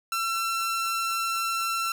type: tone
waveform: sawtooth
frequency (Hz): 1348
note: E6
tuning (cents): +38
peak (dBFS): -22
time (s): 0.12-1.92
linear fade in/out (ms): 2
effects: none